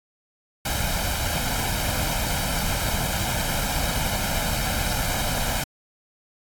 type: noise with comb filter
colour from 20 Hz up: pink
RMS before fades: -25 dBFS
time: 0.65-5.64 s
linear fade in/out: 5 ms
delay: 1.3 ms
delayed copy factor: +0.65
effects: AAC 64 kbps

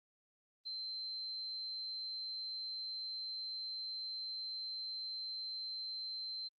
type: tone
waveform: sine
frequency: 4106 Hz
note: C8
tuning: 33 cents flat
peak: -40 dBFS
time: 0.65-6.49 s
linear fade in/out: 20 ms
effects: Opus 32 kbps

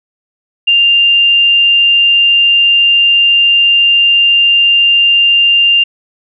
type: tone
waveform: sine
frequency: 2794 Hz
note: F7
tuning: in tune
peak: -5 dBFS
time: 0.67-5.84 s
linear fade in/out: 10 ms
effects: none

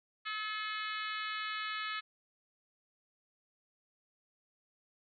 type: harmonic tone with a mistuned harmonic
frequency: 430 Hz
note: A4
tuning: 40 cents flat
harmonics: 3 / 4 / 5 / 6 / 7 / 8 / 9 / 10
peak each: -40 / -42 / -44 / -46 / -47 / -48 / -49 / -50 dBFS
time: 0.25-2.01 s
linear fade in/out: 20 ms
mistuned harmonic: 6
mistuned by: -18 cents
effects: none

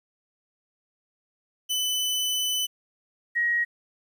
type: tone pair in turn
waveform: sawtooth / sine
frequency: 3005 / 1893 Hz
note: F#7 / A#6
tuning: +26 / +26 cents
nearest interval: minor sixth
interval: 800 cents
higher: first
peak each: -21 dBFS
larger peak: neither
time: 1.69-2.67 / 3.35-3.65 s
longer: first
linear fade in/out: 20 ms
effects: 10-bit

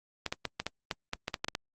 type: clicks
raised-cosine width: 0.2 ms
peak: -14 dBFS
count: 12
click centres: 0.263 / 0.325 / 0.453 / 0.6 / 0.666 / 0.912 / 1.134 / 1.281 / 1.342 / 1.445 / 1.484 / 1.551 s
effects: Opus 32 kbps

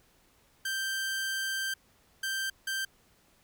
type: tone bursts at uneven times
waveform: sawtooth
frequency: 1568 Hz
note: G6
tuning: in tune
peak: -27 dBFS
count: 3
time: 0.65-1.74 / 2.23-2.5 / 2.67-2.85 s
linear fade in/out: 5 ms
effects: pink hiss -65 dBFS RMS until 3.43 s

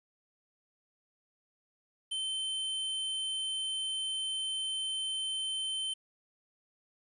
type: tone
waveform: square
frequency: 3088 Hz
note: G7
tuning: 27 cents flat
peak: -33 dBFS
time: 2.11-5.94 s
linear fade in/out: 10 ms
effects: resampled to 24000 Hz + 11-bit

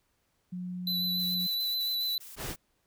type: tone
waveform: sine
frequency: 180.3 Hz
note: F#3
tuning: 45 cents flat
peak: -34 dBFS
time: 0.52-1.47 s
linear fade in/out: 10 ms
type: tone with vibrato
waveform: square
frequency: 3990 Hz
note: B7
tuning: 17 cents sharp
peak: -29 dBFS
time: 0.87-2.18 s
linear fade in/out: 2 ms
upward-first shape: sine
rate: 7 Hz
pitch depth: 21 cents each way
type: noise bursts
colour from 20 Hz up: blue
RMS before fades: -47 dBFS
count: 7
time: 1.19-2.562 s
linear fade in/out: 10 ms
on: 160 ms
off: 42 ms
type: noise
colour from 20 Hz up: pink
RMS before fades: -37 dBFS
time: 2.36-2.56 s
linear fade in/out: 50 ms
effects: pink hiss -74 dBFS RMS until 2.86 s

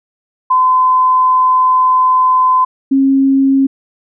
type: tone pair in turn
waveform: sine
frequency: 1022 / 270.7 Hz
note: C6 / C#4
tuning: -41 / -41 cents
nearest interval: octave + major seventh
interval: 2300 cents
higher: first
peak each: -7 dBFS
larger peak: neither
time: 0.5-2.65 / 2.91-3.67 s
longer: first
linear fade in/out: 10 ms
effects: none

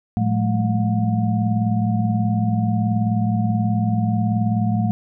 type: tone cluster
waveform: sine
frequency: 111.6 / 176.4 / 197.1 / 215.7 / 719 Hz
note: A2 / F3 / G3 / A3 / F#5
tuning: +25 / +18 / +10 / -34 / -50 cents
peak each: -20 / -26 / -27 / -21 / -29 dBFS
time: 0.17-4.91 s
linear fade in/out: 0 ms
effects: none

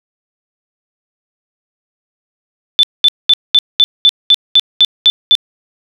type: tone bursts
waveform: sine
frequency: 3520 Hz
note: A7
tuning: in tune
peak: -3 dBFS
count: 11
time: 2.79-5.352 s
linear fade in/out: 0 ms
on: 42 ms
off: 210 ms
effects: none

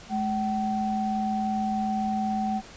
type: tone pair together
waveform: sine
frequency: 213 / 762.1 Hz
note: G#3 / G5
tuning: +44 / -49 cents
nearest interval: octave + minor seventh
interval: 2207 cents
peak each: -27 dBFS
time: 0.09-2.62 s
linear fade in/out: 50 ms
effects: pink hiss -46 dBFS RMS until 2.76 s + resampled to 16000 Hz

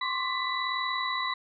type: tone cluster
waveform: sine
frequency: 1044 / 1085 / 1161 / 1989 / 3932 Hz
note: C6 / C#6 / D6 / B6 / B7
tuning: -4 / -37 / -20 / +12 / -8 cents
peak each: -32 / -38 / -37 / -33 / -34 dBFS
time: 0.01-1.34 s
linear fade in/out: 5 ms
effects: none

